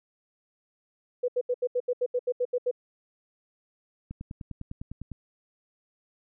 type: tone bursts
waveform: sine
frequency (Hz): 493.9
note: B4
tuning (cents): 0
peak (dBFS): -23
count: 12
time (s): 1.23-2.713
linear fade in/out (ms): 10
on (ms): 53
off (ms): 77
type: click train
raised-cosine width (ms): 5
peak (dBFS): -25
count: 11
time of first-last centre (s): 4.11-5.117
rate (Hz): 9.93
effects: none